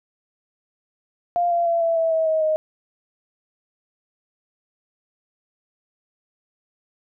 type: tone with pitch steps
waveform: sine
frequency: 698.5 / 687.3 / 676.3 / 665.4 / 654.7 / 644.2 / 633.9 / 623.7 Hz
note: F5 / F5 / E5 / E5 / E5 / E5 / D#5 / D#5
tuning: 0 / -28 / +44 / +16 / -12 / -40 / +32 / +4 cents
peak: -17 dBFS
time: 1.36-2.56 s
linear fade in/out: 0 ms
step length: 150 ms
effects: none